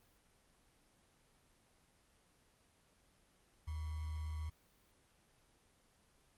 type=tone with sample-and-hold; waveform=sine; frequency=78 Hz; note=D#2; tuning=5 cents sharp; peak=-39 dBFS; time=3.67-4.5 s; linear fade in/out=10 ms; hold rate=1050 Hz; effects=pink hiss -71 dBFS RMS until 6.37 s + Opus 24 kbps